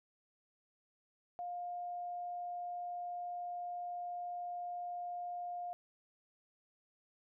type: tone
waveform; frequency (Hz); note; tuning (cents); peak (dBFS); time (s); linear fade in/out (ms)
sine; 707; F5; +21; -39; 1.39-5.73; 0
effects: none